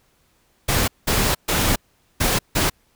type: noise bursts at uneven times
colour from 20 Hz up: pink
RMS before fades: -19 dBFS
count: 5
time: 0.68-0.88 / 1.07-1.35 / 1.48-1.76 / 2.2-2.39 / 2.55-2.7 s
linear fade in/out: 10 ms
effects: pink hiss -62 dBFS RMS until 2.95 s